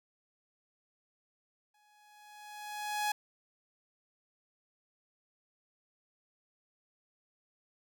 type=tone with exponential growth; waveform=sawtooth; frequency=838 Hz; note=G#5; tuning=15 cents sharp; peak=-25 dBFS; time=1.74-3.12 s; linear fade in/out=5 ms; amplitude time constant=300 ms; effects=none